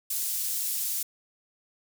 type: high-pass noise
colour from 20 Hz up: pink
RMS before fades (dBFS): -30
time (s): 0.1-1.03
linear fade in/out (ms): 5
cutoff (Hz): 8500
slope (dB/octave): 12
effects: none